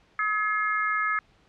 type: harmonic tone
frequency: 424.9 Hz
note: G#4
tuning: 40 cents sharp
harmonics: 3 / 4 / 5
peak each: -26 / -28 / -30 dBFS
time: 0.19-1.19 s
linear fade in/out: 2 ms
effects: pink hiss -61 dBFS RMS until 1.48 s + low-pass 4000 Hz 12 dB/octave